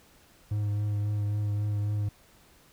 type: tone with vibrato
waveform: triangle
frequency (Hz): 103.8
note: G#2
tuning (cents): 0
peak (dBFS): -24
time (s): 0.51-2.09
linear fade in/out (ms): 5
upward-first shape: triangle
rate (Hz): 3.7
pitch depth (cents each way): 21
effects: pink hiss -59 dBFS RMS until 2.72 s